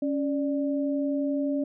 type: tone pair together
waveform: sine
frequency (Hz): 278.4 / 590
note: C#4 / D5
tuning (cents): +8 / +8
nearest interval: octave + minor second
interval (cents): 1300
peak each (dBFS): -25 / -31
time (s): 0.02-1.64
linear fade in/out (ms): 5
effects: none